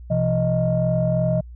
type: tone cluster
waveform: sine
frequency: 126.6 / 169.6 / 624 Hz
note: B2 / E3 / D#5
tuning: +43 / +50 / +5 cents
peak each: -21 dBFS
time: 0.1-1.41 s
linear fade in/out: 10 ms
effects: tanh soft clip ceiling -10 dBFS + added 60 Hz sine -36 dBFS peak until 1.55 s